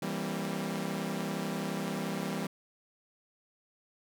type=chord; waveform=sawtooth; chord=C dominant seventh; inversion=first; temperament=equal with one note detuned; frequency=164.81 / 196 / 233.1 / 267.9 Hz; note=E3 / G3 / Bb3 / C4; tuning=0 / 0 / 0 / +41 cents; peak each=-34 / -32 / -36 / -37 dBFS; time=0.02-2.47 s; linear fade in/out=5 ms; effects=none